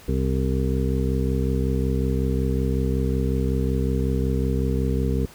harmonic tone, 65.41 Hz, C2, in tune, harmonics 1 / 2 / 3 / 4 / 6 / 7, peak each -23 / -26 / -28 / -29 / -31 / -31 dBFS, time 0.08-5.26 s, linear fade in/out 5 ms, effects pink hiss -47 dBFS RMS until 5.34 s

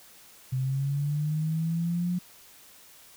sine linear sweep, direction up, 128.3 to 180 Hz, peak -25 dBFS, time 0.52-2.19 s, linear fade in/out 10 ms, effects white hiss -53 dBFS RMS until 3.16 s

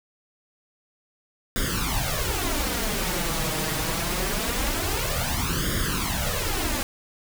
pink noise with flanger, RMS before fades -26 dBFS, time 1.56-6.83 s, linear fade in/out 0 ms, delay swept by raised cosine 0.58 to 6.38 ms, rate 0.24 Hz, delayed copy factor +0.8, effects none

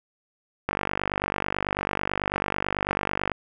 click train, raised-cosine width 0.5 ms, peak -9 dBFS, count 130, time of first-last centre 0.69-3.317 s, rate 49.1 Hz, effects none

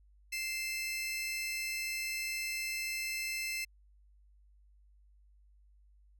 sawtooth tone pair together, 2093 / 2637 Hz, C7 / E7, 0 / 0 cents, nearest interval major third, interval 400 cents, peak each -35 / -34 dBFS, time 0.32-3.65 s, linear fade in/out 10 ms, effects added 50 Hz sine -60 dBFS peak until 6.19 s

